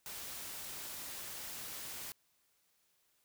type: noise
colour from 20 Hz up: white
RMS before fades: -45 dBFS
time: 0.06-2.12 s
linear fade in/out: 0 ms
effects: white hiss -75 dBFS RMS until 3.24 s